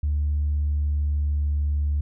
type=tone with pitch glide; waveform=sine; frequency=73.7 to 73.11 Hz; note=D2 to D2; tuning=+7 to -7 cents; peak=-19 dBFS; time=0.03-2.01 s; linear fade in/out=5 ms; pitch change=-14 cents; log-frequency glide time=0.42-1.56 s; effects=tanh soft clip ceiling -17 dBFS